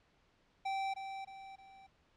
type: tone with echo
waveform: square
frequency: 777 Hz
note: G5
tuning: 16 cents flat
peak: -35 dBFS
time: 0.65-0.94 s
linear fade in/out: 10 ms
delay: 310 ms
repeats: 3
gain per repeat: -7 dB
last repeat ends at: 1.87 s
effects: pink hiss -71 dBFS RMS until 2.16 s + low-pass 4000 Hz 12 dB/octave